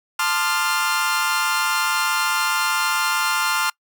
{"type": "chord", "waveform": "sawtooth", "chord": "D minor seventh", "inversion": "second", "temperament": "equal with one note detuned", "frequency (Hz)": [880, 1046.5, 1203.5, 1396.9], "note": ["A5", "C6", "D6", "F6"], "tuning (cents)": [0, 0, 42, 0], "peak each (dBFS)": [-23, -21, -24, -18], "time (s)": [0.19, 3.7], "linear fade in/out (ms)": 5, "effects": ["noise-tail reverb RT60 0.1 s tail -25 dB re dry"]}